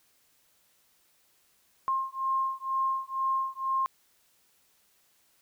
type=beating tone pair; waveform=sine; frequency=1063 / 1065.1 Hz; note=C6 / C6; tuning=+27 / +30 cents; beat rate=2.1 Hz; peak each=-30 dBFS; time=1.88-3.86 s; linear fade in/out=0 ms; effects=white hiss -67 dBFS RMS until 5.41 s